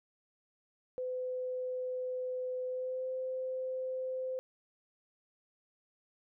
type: tone with pitch glide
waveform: sine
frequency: 507 to 516.2 Hz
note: B4 to C5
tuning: +45 to -23 cents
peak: -34 dBFS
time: 0.98-4.39 s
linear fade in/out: 0 ms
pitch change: +32 cents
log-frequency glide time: 2.66-3.09 s
effects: none